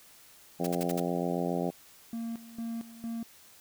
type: harmonic tone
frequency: 87.31 Hz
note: F2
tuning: in tune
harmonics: 2 / 3 / 4 / 5 / 6 / 7 / 8 / 9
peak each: -33 / -35 / -36 / -37 / -38 / -38 / -39 / -40 dBFS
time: 0.59-1.71 s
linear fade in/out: 20 ms
type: noise bursts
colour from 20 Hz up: white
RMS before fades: -38 dBFS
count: 5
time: 0.64-1 s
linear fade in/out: 5 ms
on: 28 ms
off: 55 ms
type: tone with tremolo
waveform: triangle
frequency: 229.9 Hz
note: A#3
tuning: 24 cents flat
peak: -31 dBFS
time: 2.13-3.23 s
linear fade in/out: 2 ms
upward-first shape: square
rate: 2.2 Hz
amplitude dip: 80%
effects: white hiss -56 dBFS RMS until 3.6 s